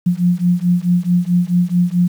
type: beating tone pair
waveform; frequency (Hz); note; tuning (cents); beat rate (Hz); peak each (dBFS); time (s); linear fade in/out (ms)
sine; 174.61 / 179.21; F3 / F3; 0 / +45; 4.6; -15; 0.06-2.08; 10
effects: 7-bit